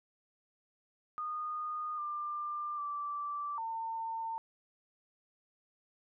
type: tone with pitch steps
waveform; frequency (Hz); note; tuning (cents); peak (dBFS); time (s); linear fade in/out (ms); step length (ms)
sine; 1228 / 1192 / 1166 / 904; D#6 / D6 / D6 / A5; -23 / +25 / -13 / +47; -35; 1.18-4.38; 0; 800
effects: none